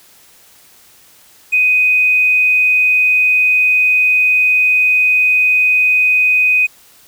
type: tone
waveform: triangle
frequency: 2500 Hz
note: D#7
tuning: 8 cents sharp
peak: -5 dBFS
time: 1.52-6.67 s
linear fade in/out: 20 ms
effects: tanh soft clip ceiling -7 dBFS + white hiss -46 dBFS RMS until 7.07 s